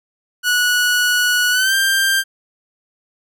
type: tone with pitch glide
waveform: sawtooth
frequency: 1468 to 1582.5 Hz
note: F#6 to G6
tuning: -14 to +16 cents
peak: -10 dBFS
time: 0.43-2.24 s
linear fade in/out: 50 ms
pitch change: +130 cents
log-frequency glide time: 1.51-1.74 s
effects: none